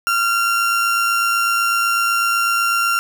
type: tone with amplitude modulation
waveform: 35% pulse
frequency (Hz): 1380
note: F6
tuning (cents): -21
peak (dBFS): -12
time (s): 0.07-2.99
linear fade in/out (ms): 0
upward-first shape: sine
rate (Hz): 108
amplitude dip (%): 30
effects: none